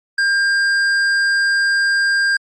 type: tone with hard clipping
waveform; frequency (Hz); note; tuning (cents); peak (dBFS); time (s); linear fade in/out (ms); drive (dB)
sine; 1600; G6; +35; -15; 0.18-2.37; 5; 10
effects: low-pass 8000 Hz 12 dB/octave + Opus 48 kbps